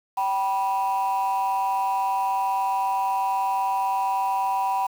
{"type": "tone pair together", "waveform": "sine", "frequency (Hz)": [774, 977.8], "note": ["G5", "B5"], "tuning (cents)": [-22, -18], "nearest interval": "major third", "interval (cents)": 404, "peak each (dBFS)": -22, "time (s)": [0.17, 4.87], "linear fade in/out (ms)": 10, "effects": ["tanh soft clip ceiling -18 dBFS", "7-bit"]}